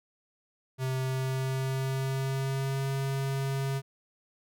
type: tone with pitch glide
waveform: square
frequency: 130.81 to 136.05 Hz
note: C3 to C#3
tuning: 0 to -32 cents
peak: -29 dBFS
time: 0.78-3.82 s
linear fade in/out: 50 ms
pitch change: +68 cents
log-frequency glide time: 1.01-2.88 s
effects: none